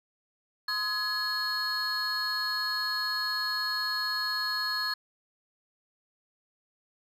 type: tone cluster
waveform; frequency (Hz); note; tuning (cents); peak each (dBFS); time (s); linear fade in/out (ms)
triangle; 1035 / 1264 / 1680 / 4310; C6 / D#6 / G#6 / C#8; -19 / +27 / +19 / -49; -37 / -35 / -30 / -29; 0.68-4.94; 5
effects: tanh soft clip ceiling -20 dBFS